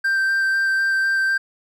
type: tone with vibrato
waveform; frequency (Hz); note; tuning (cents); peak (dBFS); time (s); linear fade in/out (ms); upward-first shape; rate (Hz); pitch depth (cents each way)
triangle; 1568; G6; 0; -15; 0.04-1.38; 10; square; 4; 8
effects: none